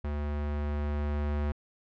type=tone with level ramp; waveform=square; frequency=73.42 Hz; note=D2; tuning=in tune; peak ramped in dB=-31 to -28 dBFS; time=0.04-1.52 s; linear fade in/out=5 ms; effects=low-pass 2000 Hz 12 dB/octave